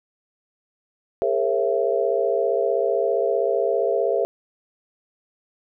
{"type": "tone cluster", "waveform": "sine", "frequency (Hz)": [405.7, 461.1, 538, 669], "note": ["G#4", "A#4", "C5", "E5"], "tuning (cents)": [-41, -19, 48, 25], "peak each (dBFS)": -24, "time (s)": [1.22, 4.25], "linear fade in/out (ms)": 0, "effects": []}